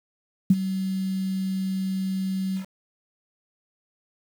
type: tone with ADSR envelope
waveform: sine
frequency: 190 Hz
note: F#3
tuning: 46 cents sharp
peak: -10 dBFS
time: 0.5-2.66 s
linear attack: 6 ms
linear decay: 38 ms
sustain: -14 dB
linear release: 100 ms
effects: 7-bit